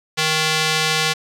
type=tone with band-pass filter; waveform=square; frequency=156.7 Hz; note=D#3; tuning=13 cents sharp; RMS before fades=-19 dBFS; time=0.17-1.14 s; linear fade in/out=20 ms; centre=3800 Hz; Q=0.86; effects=none